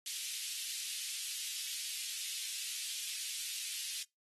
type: high-pass noise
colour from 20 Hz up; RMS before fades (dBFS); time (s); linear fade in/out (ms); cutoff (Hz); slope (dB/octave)
pink; -41; 0.06-4.03; 2; 2800; 24
effects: noise-tail reverb RT60 0.2 s tail -25 dB re dry + AAC 32 kbps